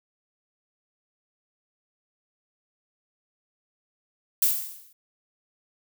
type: noise with exponential decay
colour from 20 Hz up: violet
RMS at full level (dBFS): -18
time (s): 4.42-4.93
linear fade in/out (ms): 5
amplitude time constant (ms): 110
effects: none